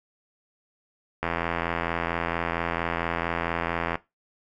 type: click train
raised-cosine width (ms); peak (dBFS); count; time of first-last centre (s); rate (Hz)
0.5; -11; 231; 1.23-3.955; 84.4
effects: noise-tail reverb RT60 0.2 s tail -17 dB re dry